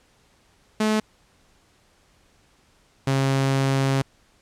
sawtooth tone pair in turn, 215.6 / 135.39 Hz, A3 / C#3, -35 / -40 cents, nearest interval minor sixth, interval 805 cents, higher first, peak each -15 dBFS, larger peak neither, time 0.8-1 / 3.07-4.02 s, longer second, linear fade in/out 5 ms, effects pink hiss -60 dBFS RMS until 4.41 s + low-pass 9000 Hz 12 dB/octave

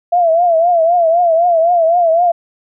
sine tone with vibrato, 678 Hz, E5, 49 cents sharp, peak -8 dBFS, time 0.12-2.32 s, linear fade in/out 10 ms, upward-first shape triangle, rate 3.9 Hz, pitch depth 110 cents each way, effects none

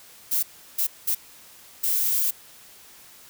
violet noise bursts at uneven times, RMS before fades -23 dBFS, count 4, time 0.31-0.43 / 0.78-0.87 / 1.07-1.15 / 1.83-2.31 s, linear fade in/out 10 ms, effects white hiss -49 dBFS RMS until 3.29 s

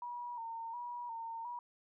sine tone with vibrato, 939 Hz, A#5, 12 cents sharp, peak -40 dBFS, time 0.02-1.59 s, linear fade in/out 2 ms, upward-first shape square, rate 1.4 Hz, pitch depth 48 cents each way, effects none

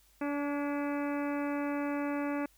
harmonic tone with a mistuned harmonic, 287.9 Hz, D4, 34 cents flat, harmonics 1 / 2 / 3 / 4 / 5 / 6 / 7 / 8 / 9, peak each -32 / -38 / -42 / -44 / -46 / -48 / -49 / -50 / -51 dBFS, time 0.21-2.46 s, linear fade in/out 5 ms, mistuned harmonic 6, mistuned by -44 cents, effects added 50 Hz sine -66 dBFS peak until 2.57 s + white hiss -66 dBFS RMS until 2.57 s

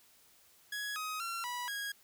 sawtooth tone with pitch steps, 1672 / 1260 / 1365 / 978 / 1645 Hz, G#6 / D#6 / F6 / B5 / G#6, +11 / +21 / -40 / -17 / -17 cents, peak -33 dBFS, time 0.72-1.92 s, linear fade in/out 5 ms, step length 240 ms, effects white hiss -64 dBFS RMS until 2.03 s

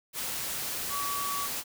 sine tone in noise, 1137 Hz, C#6, 44 cents sharp, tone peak -32 dBFS, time 0.89-1.49 s, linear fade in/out 50 ms, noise white, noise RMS -34 dBFS, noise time 0.13-1.64 s, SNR -1 dB, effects none

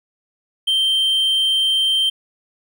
triangle tone, 3136 Hz, G7, in tune, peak -13 dBFS, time 0.67-2.1 s, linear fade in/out 10 ms, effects none

